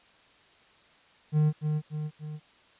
triangle tone with echo, 152.3 Hz, D#3, 37 cents flat, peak -18 dBFS, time 1.32-1.53 s, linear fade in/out 50 ms, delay 290 ms, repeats 3, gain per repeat -5 dB, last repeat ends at 2.4 s, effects white hiss -59 dBFS RMS until 2.79 s + resampled to 8000 Hz

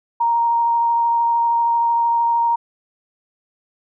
sine tone with vibrato, 934 Hz, A#5, 3 cents sharp, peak -14 dBFS, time 0.2-2.56 s, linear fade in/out 10 ms, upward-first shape triangle, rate 13 Hz, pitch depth 11 cents each way, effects none

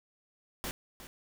pink noise with echo, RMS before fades -37 dBFS, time 0.64-0.71 s, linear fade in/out 0 ms, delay 360 ms, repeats 1, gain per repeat -12 dB, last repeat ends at 1.07 s, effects none

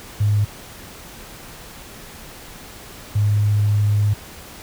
sine tone pair in turn, 103.83 / 103.83 Hz, G#2 / G#2, 0 / 0 cents, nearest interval unison, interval 0 cents, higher neither, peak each -14 dBFS, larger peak neither, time 0.2-0.45 / 3.15-4.14 s, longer second, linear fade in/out 10 ms, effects pink hiss -39 dBFS RMS until 4.62 s

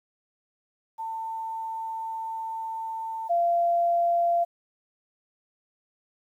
sine tone pair in turn, 896 / 687.9 Hz, A5 / F5, +31 / -26 cents, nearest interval perfect fourth, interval 457 cents, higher first, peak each -30 / -20 dBFS, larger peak second, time 0.98-3.29 / 3.29-4.45 s, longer first, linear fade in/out 20 ms, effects 10-bit

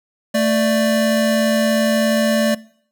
square tone pair together, 222 / 589 Hz, A3 / D5, +16 / +5 cents, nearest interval octave + perfect fourth, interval 1689 cents, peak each -18 dBFS, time 0.34-2.55 s, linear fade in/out 10 ms, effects noise-tail reverb RT60 0.6 s tail -22 dB re dry

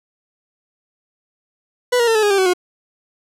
40% pulse tone with pitch steps, 493.9 / 472.1 / 451.3 / 431.5 / 412.4 / 394.3 / 376.9 / 360.3 Hz, B4 / A#4 / A4 / A4 / G#4 / G4 / F#4 / F#4, 0 / +22 / +44 / -34 / -12 / +10 / +32 / -46 cents, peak -12 dBFS, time 1.92-2.536 s, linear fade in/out 10 ms, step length 77 ms, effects low-pass 11000 Hz 12 dB/octave + 8-bit

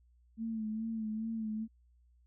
sine tone with vibrato, 220.9 Hz, A3, 7 cents sharp, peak -34 dBFS, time 0.37-1.68 s, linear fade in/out 50 ms, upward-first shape sine, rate 2.4 Hz, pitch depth 45 cents each way, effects added 60 Hz sine -63 dBFS peak until 2.26 s

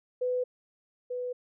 sine tone pair in turn, 500 / 496 Hz, B4 / B4, +21 / +7 cents, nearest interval unison, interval 14 cents, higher first, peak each -26 / -31 dBFS, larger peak first, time 0.21-0.44 / 1.1-1.33 s, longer neither, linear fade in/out 10 ms, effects none

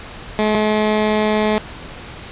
15% pulse tone pair in turn, 213.7 / 213.7 Hz, G#3 / G#3, +50 / +50 cents, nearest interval unison, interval 0 cents, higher neither, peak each -8 dBFS, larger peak neither, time 0.39-0.55 / 0.55-1.58 s, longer second, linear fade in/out 0 ms, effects pink hiss -34 dBFS RMS until 2.31 s + resampled to 8000 Hz

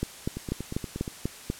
two click trains, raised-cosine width 3 ms, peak -20 / -14 dBFS, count 7 / 7, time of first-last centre 0.37-1.078 / 0.03-1.501 s, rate 8.47 / 4.08 Hz, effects white hiss -45 dBFS RMS until 1.59 s + low-pass 11000 Hz 12 dB/octave

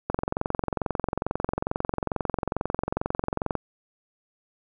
click train, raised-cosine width 1 ms, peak -11 dBFS, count 78, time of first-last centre 0.1-3.553 s, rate 22.3 Hz, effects none

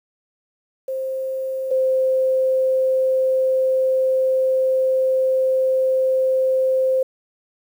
sine tone pair in turn, 527 / 522.2 Hz, C5 / C5, +12 / -3 cents, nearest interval unison, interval 15 cents, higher first, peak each -22 / -15 dBFS, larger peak second, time 0.88-1.71 / 1.71-7.03 s, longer second, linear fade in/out 5 ms, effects 8-bit

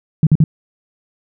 sine tone bursts, 155.3 Hz, D#3, 3 cents flat, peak -6 dBFS, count 3, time 0.23-0.44 s, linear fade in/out 2 ms, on 38 ms, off 48 ms, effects none

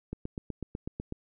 click train, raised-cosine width 3 ms, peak -22 dBFS, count 9, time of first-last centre 0.13-1.124 s, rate 8.05 Hz, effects none

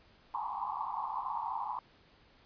white band-pass noise, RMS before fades -37 dBFS, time 0.34-1.79 s, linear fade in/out 0 ms, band 800 to 1100 Hz, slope 96 dB/octave, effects pink hiss -63 dBFS RMS until 2.45 s + resampled to 11025 Hz

